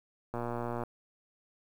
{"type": "click train", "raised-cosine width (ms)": 1, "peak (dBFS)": -22, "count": 60, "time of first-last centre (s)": [0.34, 0.836], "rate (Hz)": 119, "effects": ["9-bit"]}